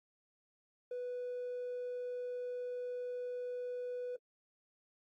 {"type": "tone", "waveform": "triangle", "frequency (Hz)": 493.9, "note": "B4", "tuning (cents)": 0, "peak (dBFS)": -35, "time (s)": [0.91, 4.16], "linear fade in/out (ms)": 5, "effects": ["tanh soft clip ceiling -34 dBFS", "AAC 48 kbps"]}